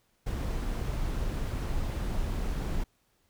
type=noise; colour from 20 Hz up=brown; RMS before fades=-31 dBFS; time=0.26-2.84 s; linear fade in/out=10 ms; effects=pink hiss -71 dBFS RMS until 3.29 s